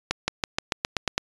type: accelerating click train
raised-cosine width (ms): 0.2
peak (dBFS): -5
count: 9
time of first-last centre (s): 0.11-1.18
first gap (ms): 170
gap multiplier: 0.93
effects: resampled to 22050 Hz